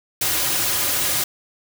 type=noise with comb filter; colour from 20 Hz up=white; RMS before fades=-21 dBFS; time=0.21-1.24 s; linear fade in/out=5 ms; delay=4.5 ms; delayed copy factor=-0.6; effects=none